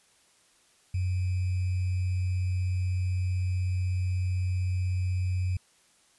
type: tone with sample-and-hold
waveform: sine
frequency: 91.6 Hz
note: F#2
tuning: 17 cents flat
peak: -25 dBFS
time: 0.94-5.57 s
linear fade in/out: 5 ms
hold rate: 2450 Hz
effects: white hiss -63 dBFS RMS until 6.18 s + resampled to 24000 Hz